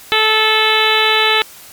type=harmonic tone; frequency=436.1 Hz; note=A4; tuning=15 cents flat; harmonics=1 / 2 / 3 / 4 / 5 / 6 / 7 / 8 / 9; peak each=-19 / -19 / -19 / -19 / -19 / -19 / -19 / -19 / -19 dBFS; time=0.12-1.42 s; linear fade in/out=0 ms; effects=white hiss -38 dBFS RMS until 1.72 s + MP3 96 kbps